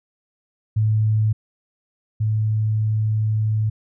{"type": "tone pair in turn", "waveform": "sine", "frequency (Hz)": [108.4, 108.4], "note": ["A2", "A2"], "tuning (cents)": [-25, -25], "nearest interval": "unison", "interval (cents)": 0, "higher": "neither", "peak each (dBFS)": [-15, -17], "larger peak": "first", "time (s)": [[0.76, 1.33], [2.2, 3.7]], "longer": "second", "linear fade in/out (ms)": 10, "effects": []}